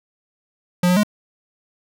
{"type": "tone with pitch steps", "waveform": "square", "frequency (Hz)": [178.1, 180.5, 209.1], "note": ["F3", "F#3", "G#3"], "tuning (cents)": [34, -43, 12], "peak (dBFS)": -14, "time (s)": [0.83, 1.034], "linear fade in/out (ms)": 5, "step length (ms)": 68, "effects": []}